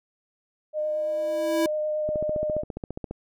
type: tone with vibrato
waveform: sine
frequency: 610 Hz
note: D#5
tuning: 34 cents flat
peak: -24 dBFS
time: 0.73-2.64 s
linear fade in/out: 50 ms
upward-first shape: sine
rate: 9 Hz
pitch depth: 10 cents each way
type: tone with exponential growth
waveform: square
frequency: 328.8 Hz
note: E4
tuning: 4 cents flat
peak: -21 dBFS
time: 0.78-1.66 s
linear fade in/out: 2 ms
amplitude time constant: 190 ms
type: click train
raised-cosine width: 2 ms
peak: -19 dBFS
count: 16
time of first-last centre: 2.09-3.11 s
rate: 14.7 Hz
effects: none